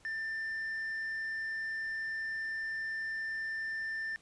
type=tone with tanh clipping; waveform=triangle; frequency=1785 Hz; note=A6; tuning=24 cents sharp; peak=-35 dBFS; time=0.05-4.16 s; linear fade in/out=0 ms; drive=7 dB; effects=pink hiss -63 dBFS RMS until 4.21 s + resampled to 22050 Hz